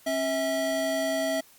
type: tone pair together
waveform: square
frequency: 271.1 / 649.5 Hz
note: C#4 / E5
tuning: -38 / -26 cents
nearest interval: octave + minor third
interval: 1512 cents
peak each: -32 / -27 dBFS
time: 0.06-1.41 s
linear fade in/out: 10 ms
effects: white hiss -56 dBFS RMS until 1.58 s + Opus 48 kbps